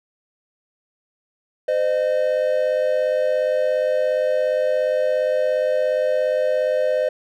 triangle tone pair together, 513.8 / 611 Hz, C5 / D#5, -32 / -32 cents, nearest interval minor third, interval 300 cents, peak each -18 dBFS, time 1.68-7.09 s, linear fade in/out 5 ms, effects none

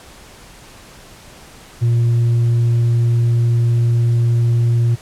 triangle tone with tanh clipping, 117.8 Hz, A#2, 19 cents sharp, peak -12 dBFS, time 1.81-4.96 s, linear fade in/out 20 ms, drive 7 dB, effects pink hiss -41 dBFS RMS until 5.01 s + low-pass 11000 Hz 12 dB/octave

